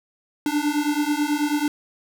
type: beating tone pair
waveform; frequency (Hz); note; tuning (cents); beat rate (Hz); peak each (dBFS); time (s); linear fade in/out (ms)
square; 291.1 / 300.3; D4 / D4; -15 / +39; 9.2; -24; 0.46-1.68; 2
effects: none

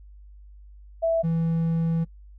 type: tone pair in turn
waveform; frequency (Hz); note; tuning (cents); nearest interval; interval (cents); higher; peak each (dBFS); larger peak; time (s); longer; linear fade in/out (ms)
sine / triangle; 659.3 / 164.82; E5 / E3; 0 / 0; 2 octaves; 2400; first; -19; neither; 1.02-1.23 / 1.23-2.05; second; 20
effects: noise-tail reverb RT60 0.1 s tail -25 dB re dry + added 50 Hz sine -44 dBFS peak until 2.38 s

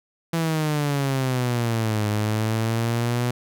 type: exponential two-way sweep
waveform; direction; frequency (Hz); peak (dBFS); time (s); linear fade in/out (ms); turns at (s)
sawtooth; down then up; 167.4 to 104.6 to 122.9; -17; 0.33-3.31; 5; 2.07
effects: none

